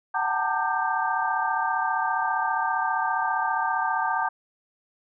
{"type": "tone cluster", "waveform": "sine", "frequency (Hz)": [751, 883, 918, 1194, 1569], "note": ["F#5", "A5", "A#5", "D6", "G6"], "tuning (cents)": [26, 6, -27, 28, 1], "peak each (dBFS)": -29, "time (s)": [0.14, 4.29], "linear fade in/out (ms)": 10, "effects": []}